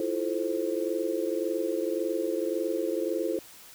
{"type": "chord", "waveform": "sine", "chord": "F major seventh", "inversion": "third", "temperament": "just", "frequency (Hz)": [327.4, 349.2, 436.5, 523.8], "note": ["E4", "F4", "A4", "C5"], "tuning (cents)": [-12, 0, -14, 2], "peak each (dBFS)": -32, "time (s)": [0, 3.39], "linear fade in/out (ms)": 2, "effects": ["white hiss -50 dBFS RMS until 3.74 s"]}